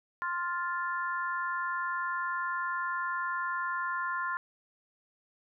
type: harmonic tone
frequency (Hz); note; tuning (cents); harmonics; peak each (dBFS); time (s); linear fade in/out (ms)
350; F4; +4; 3 / 4 / 5; -33 / -35 / -37; 0.22-4.37; 0
effects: none